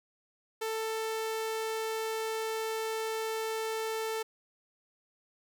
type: tone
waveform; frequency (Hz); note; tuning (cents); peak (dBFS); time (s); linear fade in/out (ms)
sawtooth; 443.1; A4; +12; -28; 0.61-4.23; 10
effects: none